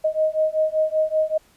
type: beating tone pair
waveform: sine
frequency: 623 / 628.2 Hz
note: D#5 / D#5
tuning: +2 / +16 cents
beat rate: 5.2 Hz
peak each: -21 / -21 dBFS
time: 0.04-1.38 s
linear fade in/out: 10 ms
effects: pink hiss -57 dBFS RMS until 1.56 s + resampled to 32000 Hz